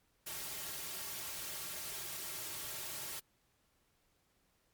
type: noise with comb filter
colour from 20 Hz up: white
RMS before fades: -43 dBFS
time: 0.26-3.2 s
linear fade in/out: 10 ms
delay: 4 ms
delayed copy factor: -0.6
effects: pink hiss -75 dBFS RMS until 4.73 s + MP3 96 kbps